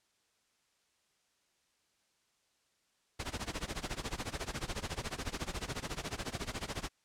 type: noise with tremolo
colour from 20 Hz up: pink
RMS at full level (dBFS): -36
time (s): 3.19-6.89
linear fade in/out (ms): 10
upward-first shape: sine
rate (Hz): 14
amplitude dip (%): 90
effects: white hiss -75 dBFS RMS until 7.04 s + low-pass 8000 Hz 12 dB/octave